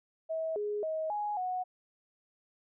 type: tone with pitch steps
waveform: sine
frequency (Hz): 644 / 416.1 / 633 / 833 / 735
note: E5 / G#4 / D#5 / G#5 / F#5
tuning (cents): -41 / +3 / +30 / +5 / -12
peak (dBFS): -31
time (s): 0.29-1.64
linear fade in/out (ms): 20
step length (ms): 270
effects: none